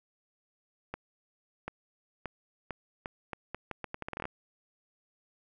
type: accelerating click train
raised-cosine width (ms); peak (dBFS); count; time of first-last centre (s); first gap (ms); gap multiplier
0.5; -21; 18; 0.94-4.254; 740; 0.78
effects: none